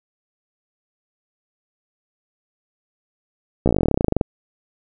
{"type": "slowing click train", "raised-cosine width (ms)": 2, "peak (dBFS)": -3, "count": 21, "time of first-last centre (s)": [3.66, 4.212], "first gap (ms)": 15, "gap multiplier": 1.06, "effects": []}